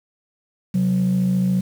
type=tone pair together; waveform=sine; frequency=131.3 / 185.49 Hz; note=C3 / F#3; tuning=+6 / +5 cents; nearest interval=tritone; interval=599 cents; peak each=-22 / -15 dBFS; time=0.74-1.61 s; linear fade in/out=10 ms; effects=tanh soft clip ceiling -13 dBFS + 7-bit